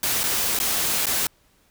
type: noise with dropouts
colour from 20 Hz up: white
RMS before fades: -23 dBFS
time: 0.03-1.27 s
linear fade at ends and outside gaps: 2 ms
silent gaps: 0.234-0.238 / 0.59-0.6 / 1.058-1.067 s
effects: pink hiss -61 dBFS RMS until 1.7 s